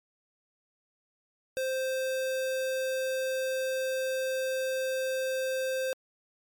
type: tone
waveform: square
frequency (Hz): 523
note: C5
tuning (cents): -1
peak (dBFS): -29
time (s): 1.57-5.93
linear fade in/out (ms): 0
effects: MP3 96 kbps